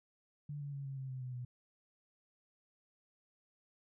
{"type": "tone with pitch steps", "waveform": "sine", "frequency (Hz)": [146.1, 142.68, 139.34, 136.08, 132.9, 129.78, 126.75, 123.78], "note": ["D3", "D3", "C#3", "C#3", "C3", "C3", "B2", "B2"], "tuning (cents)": [-9, -50, 9, -32, 27, -14, 45, 4], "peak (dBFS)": -40, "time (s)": [0.49, 1.45], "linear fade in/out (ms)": 5, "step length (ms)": 120, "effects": []}